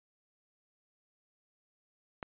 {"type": "click", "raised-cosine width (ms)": 0.5, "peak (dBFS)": -23, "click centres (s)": 2.228, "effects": ["resampled to 8000 Hz"]}